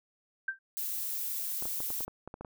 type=tone with exponential decay; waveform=sine; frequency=1568 Hz; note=G6; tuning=in tune; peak=-26 dBFS; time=0.48-0.59 s; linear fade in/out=5 ms; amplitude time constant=23 ms
type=noise; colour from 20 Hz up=violet; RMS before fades=-35 dBFS; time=0.77-2.05 s; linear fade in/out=0 ms
type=clicks; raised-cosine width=1 ms; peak=-28 dBFS; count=10; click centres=1.624 / 1.655 / 1.804 / 1.904 / 2.007 / 2.08 / 2.276 / 2.341 / 2.41 / 2.448 s
effects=none